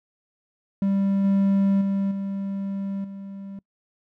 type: tone with level steps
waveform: triangle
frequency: 196.5 Hz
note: G3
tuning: 4 cents sharp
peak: -17 / -15 / -19 / -24 / -32 dBFS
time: 0.82-3.59 s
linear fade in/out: 2 ms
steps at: 1.24 / 1.81 / 2.11 / 3.04 s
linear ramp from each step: 5 ms
effects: noise-tail reverb RT60 0.1 s tail -25 dB re dry